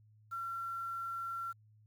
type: tone with quantisation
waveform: sine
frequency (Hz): 1362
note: F6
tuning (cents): -44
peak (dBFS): -37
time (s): 0.31-1.53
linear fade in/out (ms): 20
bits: 10
effects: added 107 Hz sine -61 dBFS peak until 1.86 s